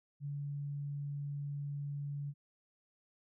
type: tone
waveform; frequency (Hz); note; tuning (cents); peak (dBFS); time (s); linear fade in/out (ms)
sine; 143.2; D3; -43; -37; 0.2-2.34; 50
effects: none